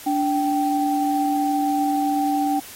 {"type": "tone pair together", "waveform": "sine", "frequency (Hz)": [291.3, 778], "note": ["D4", "G5"], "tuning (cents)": [-14, -13], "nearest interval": "octave + perfect fourth", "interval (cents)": 1701, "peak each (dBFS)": -21, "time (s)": [0.06, 2.6], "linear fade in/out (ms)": 10, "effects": ["white hiss -40 dBFS RMS until 2.75 s", "AAC 48 kbps"]}